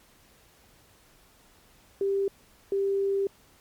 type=tone bursts at uneven times; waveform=sine; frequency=394.1 Hz; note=G4; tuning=9 cents sharp; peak=-23 dBFS; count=2; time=2.01-2.28 / 2.72-3.27 s; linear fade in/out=2 ms; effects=pink hiss -59 dBFS RMS until 3.6 s + MP3 96 kbps